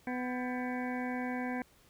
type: harmonic tone with a mistuned harmonic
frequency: 250 Hz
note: B3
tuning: 21 cents sharp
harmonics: 1 / 2 / 3 / 4 / 6 / 7 / 8 / 9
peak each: -35 / -43 / -41 / -47 / -45 / -49 / -48 / -46 dBFS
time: 0.07-1.62 s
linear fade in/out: 2 ms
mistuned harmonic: 6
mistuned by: +100 cents
effects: pink hiss -64 dBFS RMS until 1.89 s